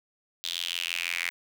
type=tone with high-pass filter sweep; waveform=square; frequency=43 Hz; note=F1; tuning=26 cents flat; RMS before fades=-32 dBFS; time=0.44-1.3 s; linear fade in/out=0 ms; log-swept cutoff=3600 to 2100 Hz; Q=4.7; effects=none